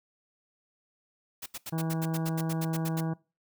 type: noise bursts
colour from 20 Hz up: white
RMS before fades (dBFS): -38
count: 14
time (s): 1.42-3.009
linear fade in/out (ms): 10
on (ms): 42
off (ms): 77
type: harmonic tone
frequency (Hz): 162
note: E3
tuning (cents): -30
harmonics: 1 / 2 / 3 / 4 / 5 / 6 / 7 / 9 / 10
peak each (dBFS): -29 / -36 / -43 / -44 / -43 / -48 / -48 / -51 / -54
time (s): 1.72-3.14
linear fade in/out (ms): 10
effects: noise-tail reverb RT60 0.3 s tail -22 dB re dry